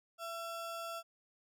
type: ring-modulated tone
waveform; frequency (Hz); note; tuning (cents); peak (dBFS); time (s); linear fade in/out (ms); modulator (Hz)
square; 1010; B5; +39; -38; 0.18-1.03; 50; 340
effects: none